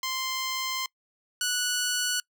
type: tone pair in turn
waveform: 10% pulse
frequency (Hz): 1045 / 1474.9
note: C6 / F#6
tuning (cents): -2 / -6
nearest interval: tritone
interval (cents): 596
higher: second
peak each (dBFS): -20 / -17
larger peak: second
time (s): 0.03-0.86 / 1.41-2.2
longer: first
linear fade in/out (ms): 2
effects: noise-tail reverb RT60 0.1 s tail -24 dB re dry